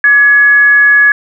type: tone with frequency modulation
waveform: sine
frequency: 1690 Hz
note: G#6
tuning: 30 cents sharp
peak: -3 dBFS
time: 0.04-1.12 s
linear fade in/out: 2 ms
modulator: 518 Hz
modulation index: 0.22
effects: none